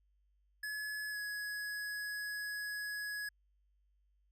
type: tone with pitch glide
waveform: square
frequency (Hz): 1702 to 1677.6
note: G#6 to G#6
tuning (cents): +42 to +17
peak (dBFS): -39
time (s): 0.63-3.29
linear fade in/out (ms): 5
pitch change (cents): -25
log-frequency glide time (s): 1.11-1.17
effects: added 50 Hz sine -70 dBFS peak until 4.31 s